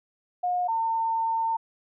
sine tone pair in turn, 718 / 904.6 Hz, F5 / A5, +48 / +48 cents, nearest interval major third, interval 400 cents, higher second, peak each -23 dBFS, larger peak neither, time 0.43-0.68 / 0.68-1.57 s, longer second, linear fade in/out 10 ms, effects none

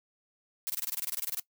blue noise bursts, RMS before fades -33 dBFS, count 15, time 0.67-1.397 s, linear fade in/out 0 ms, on 27 ms, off 23 ms, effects noise-tail reverb RT60 0.1 s tail -19 dB re dry

